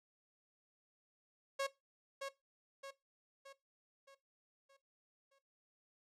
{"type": "tone with echo", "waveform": "sawtooth", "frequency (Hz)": 548, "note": "C#5", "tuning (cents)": -20, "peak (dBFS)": -31, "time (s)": [1.59, 1.67], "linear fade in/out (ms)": 10, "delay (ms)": 620, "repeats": 6, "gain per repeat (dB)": -6, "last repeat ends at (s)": 5.39, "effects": ["noise-tail reverb RT60 0.2 s tail -17 dB re dry", "low-pass 9000 Hz 12 dB/octave"]}